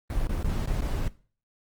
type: noise with dropouts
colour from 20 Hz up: brown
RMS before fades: -27 dBFS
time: 0.1-1.08 s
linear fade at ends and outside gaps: 1 ms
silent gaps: 0.27-0.293 / 0.429-0.445 / 0.659-0.674 / 0.808-0.819 s
effects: noise-tail reverb RT60 0.4 s tail -19 dB re dry + Opus 24 kbps